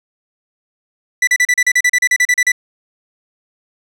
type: tone bursts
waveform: 45% pulse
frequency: 1975.5 Hz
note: B6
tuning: in tune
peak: -9 dBFS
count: 15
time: 1.22-2.519 s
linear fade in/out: 5 ms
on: 53 ms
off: 36 ms
effects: low-pass 9000 Hz 12 dB/octave